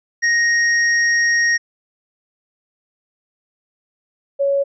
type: tone pair in turn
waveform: square / sine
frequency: 1870 / 557.4 Hz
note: A#6 / C#5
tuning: +5 / +9 cents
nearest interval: octave + major sixth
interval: 2096 cents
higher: first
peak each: -14 dBFS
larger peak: neither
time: 0.22-1.58 / 4.39-4.64 s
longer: first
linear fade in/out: 20 ms
effects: resampled to 16000 Hz